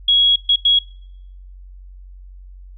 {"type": "tone bursts at uneven times", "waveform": "sine", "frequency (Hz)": 3322, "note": "G#7", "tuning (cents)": 0, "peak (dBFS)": -10, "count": 3, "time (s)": [[0.08, 0.36], [0.49, 0.56], [0.65, 0.79]], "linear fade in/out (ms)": 5, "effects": ["noise-tail reverb RT60 0.8 s tail -25 dB re dry", "added 46 Hz sine -36 dBFS peak until 2.77 s"]}